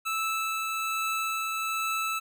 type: tone with tremolo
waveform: 25% pulse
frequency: 1314 Hz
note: E6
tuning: 6 cents flat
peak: -23 dBFS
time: 0.05-2.2 s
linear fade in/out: 20 ms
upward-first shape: triangle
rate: 1.2 Hz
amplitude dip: 25%
effects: none